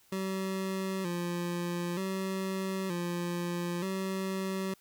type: tone with vibrato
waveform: 25% pulse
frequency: 182.3 Hz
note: F#3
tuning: 25 cents flat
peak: -28 dBFS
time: 0.12-4.74 s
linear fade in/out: 5 ms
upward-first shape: square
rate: 0.54 Hz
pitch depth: 79 cents each way
effects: white hiss -64 dBFS RMS until 4.8 s